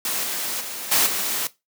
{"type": "noise with level steps", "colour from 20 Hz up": "white", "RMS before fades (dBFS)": [-25, -27, -32, -18, -25], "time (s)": [0.05, 1.47], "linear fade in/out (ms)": 2, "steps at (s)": [0.23, 0.6, 0.91, 1.06], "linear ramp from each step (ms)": 10, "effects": ["noise-tail reverb RT60 0.2 s tail -17 dB re dry", "high-pass 200 Hz 12 dB/octave"]}